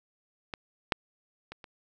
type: clicks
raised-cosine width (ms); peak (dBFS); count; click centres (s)
0.3; -19 / -8 / -25 / -29; 4; 0.538 / 0.922 / 1.52 / 1.642
effects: none